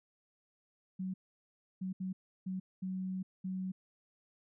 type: tone bursts at uneven times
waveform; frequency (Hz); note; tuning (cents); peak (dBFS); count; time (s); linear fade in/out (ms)
sine; 187.1; F#3; +20; -35; 6; 0.99-1.14 / 1.81-1.93 / 2-2.13 / 2.46-2.6 / 2.82-3.23 / 3.44-3.72; 10
effects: none